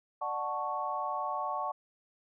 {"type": "chord", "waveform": "sine", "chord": "D major seventh", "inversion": "none", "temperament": "equal with one note detuned", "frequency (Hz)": [595.5, 740, 880, 1108.7], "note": ["D5", "F#5", "A5", "C#6"], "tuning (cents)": [24, 0, 0, 0], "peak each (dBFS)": [-40, -37, -37, -35], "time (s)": [0.21, 1.72], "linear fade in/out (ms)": 10, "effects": []}